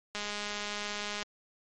click train, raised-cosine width 0.2 ms, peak -19 dBFS, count 224, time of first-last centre 0.15-1.227 s, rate 207 Hz, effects MP3 48 kbps

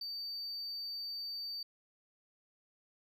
sine tone, 4606 Hz, D8, 34 cents flat, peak -36 dBFS, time 0.01-1.63 s, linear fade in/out 5 ms, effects tanh soft clip ceiling -38 dBFS

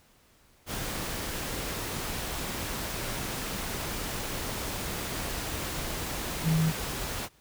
sine tone in noise, 160.3 Hz, E3, 48 cents flat, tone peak -22 dBFS, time 6.43-6.73 s, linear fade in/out 50 ms, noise pink, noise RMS -34 dBFS, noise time 0.66-7.29 s, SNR +9 dB, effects pink hiss -62 dBFS RMS until 7.4 s

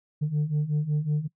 sine beating tone pair, 146.83 / 152.23 Hz, D3 / D#3, 0 / -38 cents, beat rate 5.4 Hz, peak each -26 / -23 dBFS, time 0.21-1.28 s, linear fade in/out 20 ms, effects noise-tail reverb RT60 0.1 s tail -22 dB re dry + tanh soft clip ceiling -20 dBFS

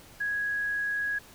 sine tone, 1661.2 Hz, G#6, in tune, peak -27 dBFS, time 0.2-1.19 s, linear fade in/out 10 ms, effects pink hiss -52 dBFS RMS until 1.34 s

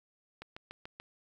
click train, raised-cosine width 0.3 ms, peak -28 dBFS, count 5, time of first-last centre 0.42-1 s, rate 6.9 Hz, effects 10-bit

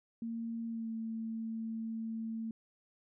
sine tone with pitch glide, 229.4 to 224.5 Hz, A#3 to A3, -28 to +35 cents, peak -36 dBFS, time 0.22-2.51 s, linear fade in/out 2 ms, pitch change -37 cents, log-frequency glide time 0.68-0.89 s, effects none

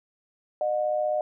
sine tone pair together, 610 / 725.4 Hz, D#5 / F#5, -34 / -34 cents, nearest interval minor third, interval 300 cents, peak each -24 / -29 dBFS, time 0.61-1.21 s, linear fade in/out 2 ms, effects none

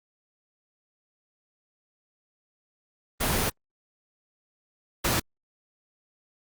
pink noise bursts at uneven times, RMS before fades -25 dBFS, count 2, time 3.2-3.5 / 5.04-5.2 s, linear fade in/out 10 ms, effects Opus 24 kbps

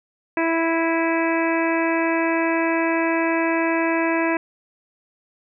harmonic tone with a mistuned harmonic, 329.6 Hz, E4, in tune, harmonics 1 / 2 / 3 / 4 / 5 / 6 / 7 / 8, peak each -21 / -25 / -26 / -36 / -28 / -30 / -31 / -32 dBFS, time 0.37-4.37 s, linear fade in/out 2 ms, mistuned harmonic 8, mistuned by -34 cents, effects none

